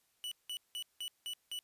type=tone bursts; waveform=45% pulse; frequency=2959 Hz; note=F#7; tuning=1 cent flat; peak=-38 dBFS; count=6; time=0.24-1.59 s; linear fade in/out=0 ms; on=75 ms; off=180 ms; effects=white hiss -75 dBFS RMS until 1.63 s + resampled to 32000 Hz